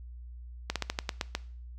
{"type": "slowing click train", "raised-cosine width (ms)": 0.2, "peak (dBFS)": -12, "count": 8, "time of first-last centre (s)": [0.7, 1.351], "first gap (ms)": 57, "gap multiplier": 1.16, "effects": ["noise-tail reverb RT60 0.5 s tail -20 dB re dry", "added 60 Hz sine -42 dBFS peak until 1.78 s"]}